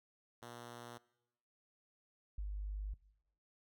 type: tone pair in turn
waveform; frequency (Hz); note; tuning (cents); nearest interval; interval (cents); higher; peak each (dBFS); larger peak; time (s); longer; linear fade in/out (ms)
5% pulse / sine; 120 / 50.45; B2 / G#1; -49 / -49; octave + minor third; 1500; first; -38 / -38; neither; 0.42-0.98 / 2.38-2.94; neither; 5
effects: noise-tail reverb RT60 0.9 s tail -21 dB re dry